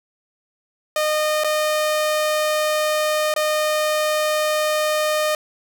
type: tone with dropouts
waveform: sawtooth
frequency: 612 Hz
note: D#5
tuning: 29 cents flat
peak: -14 dBFS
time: 0.96-5.35 s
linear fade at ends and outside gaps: 2 ms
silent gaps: 1.437-1.444 / 3.34-3.362 s
effects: none